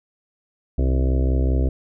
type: harmonic tone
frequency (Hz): 65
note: C2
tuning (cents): -11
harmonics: 1 / 2 / 4 / 5 / 6 / 7 / 8 / 9 / 10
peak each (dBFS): -17 / -26 / -28 / -32 / -32 / -36 / -36 / -39 / -38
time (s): 0.78-1.69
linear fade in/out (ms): 5
effects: none